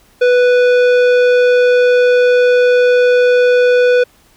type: tone with tanh clipping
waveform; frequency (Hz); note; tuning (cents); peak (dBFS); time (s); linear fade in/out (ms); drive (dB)
sine; 493.9; B4; 0; -9; 0.21-4.04; 10; 14
effects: pink hiss -50 dBFS RMS until 4.36 s